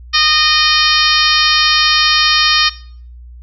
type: harmonic tone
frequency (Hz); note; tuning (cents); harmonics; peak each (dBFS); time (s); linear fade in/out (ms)
615; D#5; -20; 2 / 3 / 4 / 5 / 6 / 7 / 8 / 9; -17 / -17 / -17 / -17 / -17 / -17 / -17 / -17; 0.13-2.7; 20
effects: noise-tail reverb RT60 0.5 s tail -18 dB re dry + added 60 Hz sine -32 dBFS peak until 3.42 s